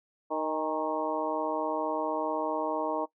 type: harmonic tone with a mistuned harmonic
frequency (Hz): 155.56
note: D#3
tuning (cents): 0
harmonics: 2 / 3 / 4 / 5 / 6 / 7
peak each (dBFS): -35 / -35 / -33 / -37 / -34 / -38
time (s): 0.3-3.06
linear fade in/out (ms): 20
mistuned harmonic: 5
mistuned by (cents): +70
effects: noise-tail reverb RT60 0.1 s tail -19 dB re dry